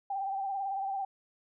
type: tone with vibrato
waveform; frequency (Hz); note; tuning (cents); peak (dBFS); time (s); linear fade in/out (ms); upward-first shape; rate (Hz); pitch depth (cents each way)
sine; 784; G5; 0; -31; 0.1-1.05; 5; sine; 18; 45
effects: none